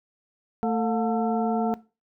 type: harmonic tone with a mistuned harmonic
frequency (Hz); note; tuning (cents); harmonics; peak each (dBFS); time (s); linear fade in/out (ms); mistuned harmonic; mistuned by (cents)
223; A3; +23; 1 / 2 / 3 / 4 / 6; -25 / -28 / -28 / -34 / -39; 0.63-1.74; 0; 3; +110
effects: noise-tail reverb RT60 0.3 s tail -19 dB re dry